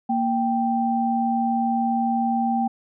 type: tone pair together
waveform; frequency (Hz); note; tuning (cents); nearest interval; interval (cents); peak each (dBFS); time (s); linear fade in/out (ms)
sine; 233.1 / 784.1; A#3 / G5; 0 / 0; octave + major sixth; 2100; -22; 0.09-2.68; 10
effects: none